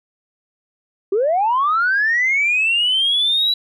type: linear sweep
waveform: sine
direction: up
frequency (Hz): 370 to 3951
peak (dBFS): -13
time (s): 1.12-3.54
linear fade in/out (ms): 5
effects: tanh soft clip ceiling -10 dBFS